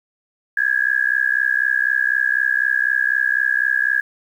sine tone with amplitude modulation, 1661.2 Hz, G#6, in tune, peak -11 dBFS, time 0.57-4.01 s, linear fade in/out 5 ms, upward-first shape sine, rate 64 Hz, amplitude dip 100%, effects 8-bit

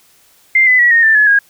sine tone with pitch steps, 2093 / 2009 / 1928.2 / 1850.7 / 1776.3 / 1705 / 1636.5 Hz, C7 / B6 / B6 / A#6 / A6 / G#6 / G#6, 0 / +29 / -42 / -13 / +16 / +45 / -26 cents, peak -6 dBFS, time 0.55-1.39 s, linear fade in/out 5 ms, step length 120 ms, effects white hiss -50 dBFS RMS until 1.49 s

